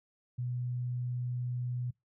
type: tone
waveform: sine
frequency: 123.47 Hz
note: B2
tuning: in tune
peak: -32 dBFS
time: 0.38-1.91 s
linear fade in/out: 10 ms
effects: noise-tail reverb RT60 0.2 s tail -25 dB re dry